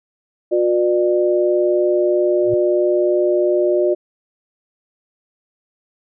harmonic tone, 119.9 Hz, A#2, 49 cents sharp, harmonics 3 / 4 / 5, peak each -15 / -27 / -17 dBFS, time 0.51-3.95 s, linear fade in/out 20 ms
sine tone with exponential growth, 116.54 Hz, A#2, in tune, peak -22 dBFS, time 2.39-2.54 s, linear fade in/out 0 ms, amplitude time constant 31 ms
effects none

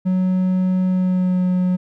triangle tone with pitch glide, 185 to 182.14 Hz, F#3 to F#3, 0 to -27 cents, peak -13 dBFS, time 0.05-1.77 s, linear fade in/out 20 ms, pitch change -27 cents, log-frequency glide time 0.86-1.44 s, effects none

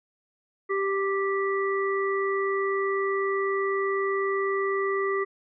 harmonic tone, 392 Hz, G4, in tune, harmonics 1 / 3 / 5, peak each -25 / -30 / -32 dBFS, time 0.69-5.25 s, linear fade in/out 20 ms, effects none

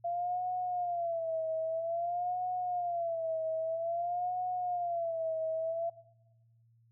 sine tone with vibrato, 684 Hz, F5, 36 cents flat, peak -31 dBFS, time 0.04-5.9 s, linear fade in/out 10 ms, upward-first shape sine, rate 0.51 Hz, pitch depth 110 cents each way, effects noise-tail reverb RT60 1.0 s tail -20 dB re dry + added 115 Hz sine -63 dBFS peak until 6.91 s

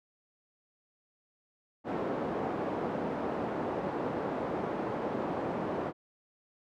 pink band-pass noise, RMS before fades -34 dBFS, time 1.84-5.93 s, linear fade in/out 50 ms, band 250 to 810 Hz, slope 12 dB/octave, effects none

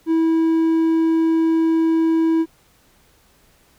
triangle tone, 325.4 Hz, E4, 22 cents flat, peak -12 dBFS, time 0.06-2.46 s, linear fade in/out 50 ms, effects pink hiss -56 dBFS RMS until 3.78 s

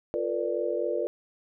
sine chord, B half-diminished seventh, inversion second, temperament equal with one note detuned, 349.2 / 449.8 / 493.9 / 587.3 Hz, F4 / A4 / B4 / D5, 0 / +38 / 0 / 0 cents, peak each -32 / -32 / -31 / -31 dBFS, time 0.14-1.07 s, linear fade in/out 0 ms, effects none

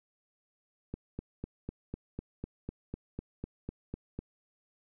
click train, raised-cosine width 3 ms, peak -24 dBFS, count 14, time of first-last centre 0.94-4.19 s, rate 4 Hz, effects none

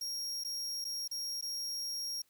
40% pulse tone with dropouts, 5588 Hz, F8, in tune, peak -35 dBFS, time 0.01-2.22 s, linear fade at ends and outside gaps 5 ms, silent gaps 0.438-0.447 / 0.844-0.85 / 1.078-1.112 / 1.412-1.424 s, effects white hiss -72 dBFS RMS until 2.29 s

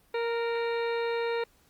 harmonic tone with a mistuned harmonic, 466.2 Hz, A#4, in tune, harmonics 1 / 2 / 3 / 4 / 5 / 6 / 8 / 9, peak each -28 / -36 / -41 / -41 / -41 / -47 / -46 / -49 dBFS, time 0.14-1.44 s, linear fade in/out 5 ms, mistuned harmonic 4, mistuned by -17 cents, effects pink hiss -64 dBFS RMS until 1.69 s + Opus 32 kbps

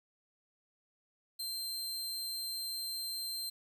sawtooth tone, 4141 Hz, C8, 19 cents flat, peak -34 dBFS, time 1.39-3.5 s, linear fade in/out 10 ms, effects 11-bit

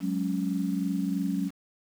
sine chord, F# suspended second, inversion none, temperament just, 185 / 208.1 / 277.5 Hz, F#3 / G#3 / C#4, 0 / +4 / +2 cents, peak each -29 / -32 / -30 dBFS, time 0-1.51 s, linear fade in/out 50 ms, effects 8-bit

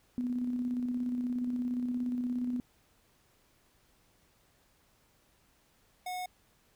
sine tone with tremolo, 246.9 Hz, B3, in tune, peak -29 dBFS, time 0.18-2.6 s, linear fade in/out 0 ms, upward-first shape square, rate 17 Hz, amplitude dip 30%
square tone, 730 Hz, F#5, 24 cents flat, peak -36 dBFS, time 6.06-6.26 s, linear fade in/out 5 ms
effects pink hiss -68 dBFS RMS until 6.75 s

